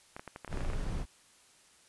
clicks, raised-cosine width 0.5 ms, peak -27 dBFS, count 12, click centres 0.165 / 0.195 / 0.277 / 0.361 / 0.447 / 0.478 / 0.528 / 0.573 / 0.607 / 0.649 / 0.701 / 0.734 s
brown noise, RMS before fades -34 dBFS, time 0.48-1.06 s, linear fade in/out 50 ms
effects white hiss -62 dBFS RMS until 1.88 s + resampled to 24000 Hz

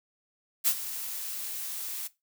blue noise with ADSR envelope, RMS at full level -22 dBFS, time 0.64-2.08 s, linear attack 33 ms, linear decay 65 ms, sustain -14 dB, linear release 15 ms, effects noise-tail reverb RT60 0.2 s tail -17 dB re dry

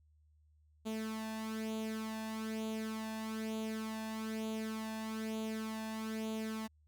sawtooth tone with flanger, 220 Hz, A3, in tune, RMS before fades -40 dBFS, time 0.85-6.68 s, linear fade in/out 20 ms, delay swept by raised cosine 0.28 to 1.16 ms, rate 1.1 Hz, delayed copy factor +0.65, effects added 76 Hz sine -65 dBFS peak until 6.87 s

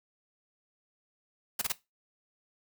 white noise bursts, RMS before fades -30 dBFS, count 3, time 1.59-1.722 s, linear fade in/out 5 ms, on 26 ms, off 27 ms, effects noise-tail reverb RT60 0.2 s tail -17 dB re dry

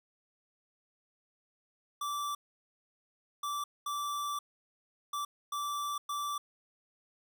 square tone bursts at uneven times, 1165 Hz, D6, 14 cents flat, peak -34 dBFS, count 6, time 2.01-2.35 / 3.43-3.64 / 3.86-4.39 / 5.13-5.25 / 5.52-5.98 / 6.09-6.38 s, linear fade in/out 5 ms, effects none

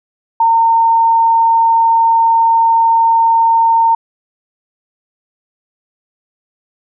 sine tone, 913 Hz, A#5, 36 cents flat, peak -7 dBFS, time 0.4-3.95 s, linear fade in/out 5 ms, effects none

